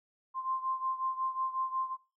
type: beating tone pair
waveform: sine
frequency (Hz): 1046.5 / 1052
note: C6 / C6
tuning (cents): 0 / +9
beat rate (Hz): 5.5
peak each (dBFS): -33 / -37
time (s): 0.34-1.97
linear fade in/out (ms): 50
effects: noise-tail reverb RT60 0.3 s tail -17 dB re dry